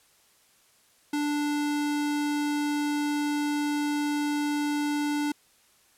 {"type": "tone", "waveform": "square", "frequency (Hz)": 293.7, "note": "D4", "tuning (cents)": 0, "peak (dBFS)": -26, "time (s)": [1.13, 5.32], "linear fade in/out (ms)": 5, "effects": ["white hiss -62 dBFS RMS until 5.97 s", "low-pass 12000 Hz 12 dB/octave"]}